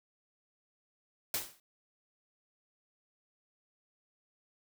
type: noise with exponential decay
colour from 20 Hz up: white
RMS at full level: -30 dBFS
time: 1.34-1.6 s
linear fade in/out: 2 ms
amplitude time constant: 55 ms
effects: none